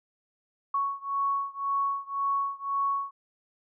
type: beating tone pair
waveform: sine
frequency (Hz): 1110 / 1111.9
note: C#6 / C#6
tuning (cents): +2 / +5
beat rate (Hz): 1.9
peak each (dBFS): -29 / -30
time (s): 0.74-3.11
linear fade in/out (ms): 5
effects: none